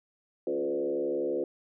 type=tone with frequency modulation; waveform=sine; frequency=427.3 Hz; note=G#4; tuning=49 cents sharp; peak=-27 dBFS; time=0.47-1.44 s; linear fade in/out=2 ms; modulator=72.1 Hz; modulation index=1.7; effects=none